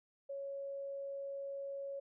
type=tone; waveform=sine; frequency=554.4 Hz; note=C#5; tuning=in tune; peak=-40 dBFS; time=0.29-2 s; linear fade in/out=10 ms; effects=none